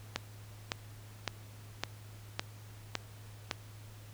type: click train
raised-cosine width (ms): 0.2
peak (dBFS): -14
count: 7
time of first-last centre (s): 0.16-3.512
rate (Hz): 1.79
effects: added 105 Hz sine -49 dBFS peak until 4.13 s + pink hiss -57 dBFS RMS until 4.13 s